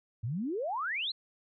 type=exponential sweep; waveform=sine; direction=up; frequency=102.4 to 4305 Hz; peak=-31 dBFS; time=0.23-1.12 s; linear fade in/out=10 ms; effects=none